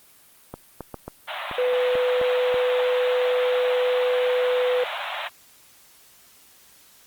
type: clicks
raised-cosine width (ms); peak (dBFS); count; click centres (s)
1; -18; 8; 0.54 / 0.807 / 0.943 / 1.08 / 1.513 / 1.954 / 2.214 / 2.543
type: band-pass noise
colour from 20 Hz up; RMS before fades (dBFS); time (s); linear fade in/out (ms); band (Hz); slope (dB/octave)
pink; -31; 1.27-5.29; 20; 580 to 3800; 96
type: tone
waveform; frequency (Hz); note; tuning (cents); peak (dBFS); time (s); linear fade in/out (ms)
sine; 499.2; B4; +19; -19; 1.58-4.84; 5
effects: white hiss -53 dBFS RMS until 7.06 s + Opus 32 kbps

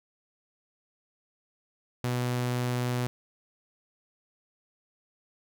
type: tone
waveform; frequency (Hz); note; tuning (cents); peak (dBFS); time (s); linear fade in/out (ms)
sawtooth; 123.47; B2; 0; -23; 2.04-3.07; 0
effects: none

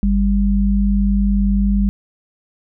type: tone pair together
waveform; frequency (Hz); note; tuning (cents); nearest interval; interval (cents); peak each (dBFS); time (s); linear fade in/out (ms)
sine; 49.88 / 199.5; G1 / G3; +31 / +31; 2 octaves; 2400; -15; 0.03-1.89; 0
effects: none

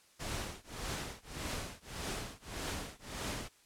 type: noise with tremolo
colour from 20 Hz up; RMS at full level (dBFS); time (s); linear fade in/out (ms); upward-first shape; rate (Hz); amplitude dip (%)
pink; -37; 0.19-3.49; 20; triangle; 1.7; 100
effects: white hiss -65 dBFS RMS until 3.65 s + low-pass 10000 Hz 12 dB/octave

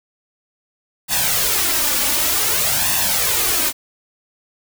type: noise with flanger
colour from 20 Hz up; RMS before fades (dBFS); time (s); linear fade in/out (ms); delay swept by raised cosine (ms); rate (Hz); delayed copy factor
white; -18; 1.08-3.73; 50; 1.1 to 3.5; 0.54; +0.65
effects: none

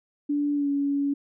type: tone with pitch glide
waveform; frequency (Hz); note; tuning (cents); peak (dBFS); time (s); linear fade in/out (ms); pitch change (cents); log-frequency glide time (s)
sine; 290 to 282.2; D4 to C#4; -22 to +31; -22; 0.29-1.14; 10; -47; 0.54-0.69
effects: none

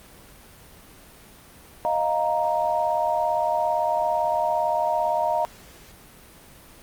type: chord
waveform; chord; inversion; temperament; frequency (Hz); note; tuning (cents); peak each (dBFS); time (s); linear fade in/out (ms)
sine; Eb suspended second; none; just; 622.3 / 700 / 933.4; Eb5 / F5 / Bb5; 0 / +4 / +2; -25 / -25 / -24; 1.85-5.45; 0
effects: pink hiss -48 dBFS RMS until 6.82 s + Opus 32 kbps

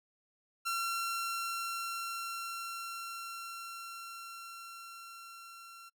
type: tone with level ramp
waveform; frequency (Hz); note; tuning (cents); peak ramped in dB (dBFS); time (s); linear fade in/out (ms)
sawtooth; 1363; F6; -43; -28 to -46; 0.65-5.9; 20
effects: noise-tail reverb RT60 0.1 s tail -25 dB re dry

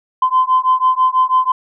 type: beating tone pair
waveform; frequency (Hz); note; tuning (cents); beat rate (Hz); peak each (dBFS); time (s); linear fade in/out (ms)
sine; 1025 / 1031.1; C6 / C6; -36 / -26; 6.1; -13; 0.22-1.52; 5
effects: tanh soft clip ceiling -4 dBFS

